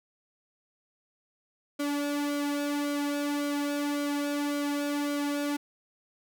sawtooth tone with flanger, 288.8 Hz, D4, 29 cents flat, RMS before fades -30 dBFS, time 1.79-5.57 s, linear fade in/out 10 ms, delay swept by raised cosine 1.1 to 2.5 ms, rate 1.8 Hz, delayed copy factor -0.65, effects none

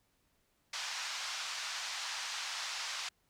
white band-pass noise, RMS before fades -40 dBFS, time 0.73-3.09 s, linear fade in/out 5 ms, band 810 to 6000 Hz, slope 24 dB/octave, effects pink hiss -75 dBFS RMS until 3.29 s

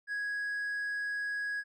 sine tone with hard clipping, 1661.2 Hz, G#6, in tune, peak -33 dBFS, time 0.07-1.64 s, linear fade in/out 50 ms, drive 2 dB, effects none

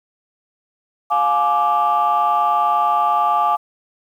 sine chord, D diminished, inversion first, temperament just, 704.8 / 845.8 / 1174.7 Hz, F5 / Ab5 / D6, +16 / +31 / 0 cents, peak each -19 / -17 / -16 dBFS, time 1.1-3.57 s, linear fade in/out 20 ms, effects tanh soft clip ceiling -8 dBFS + 8-bit

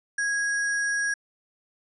sine tone with sample-and-hold, 1653 Hz, G#6, 9 cents flat, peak -23 dBFS, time 0.18-1.14 s, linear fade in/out 5 ms, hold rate 7350 Hz, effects resampled to 24000 Hz

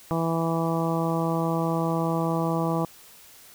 harmonic tone, 164.81 Hz, E3, in tune, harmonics 1 / 2 / 3 / 4 / 5 / 6 / 7, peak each -26 / -29 / -31 / -32 / -33 / -34 / -34 dBFS, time 0.11-2.85 s, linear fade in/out 0 ms, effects white hiss -50 dBFS RMS until 3.54 s

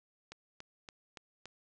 click train, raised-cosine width 0.2 ms, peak -29 dBFS, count 5, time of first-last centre 0.32-1.456 s, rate 3.52 Hz, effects resampled to 22050 Hz

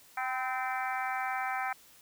harmonic tone with a mistuned harmonic, 258.4 Hz, C4, 21 cents flat, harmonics 3 / 4 / 5 / 6 / 7 / 8 / 9, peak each -34 / -41 / -38 / -39 / -42 / -43 / -42 dBFS, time 0.17-1.73 s, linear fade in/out 5 ms, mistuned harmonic 4, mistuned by -35 cents, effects white hiss -58 dBFS RMS until 2.01 s

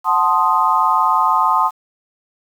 sine chord, F# diminished seventh, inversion none, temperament equal, 740 / 880 / 1046.5 / 1244.5 Hz, F#5 / A5 / C6 / Eb6, 0 / 0 / 0 / 0 cents, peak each -22 / -17 / -16 / -17 dBFS, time 0.04-1.71 s, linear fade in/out 50 ms, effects 7-bit

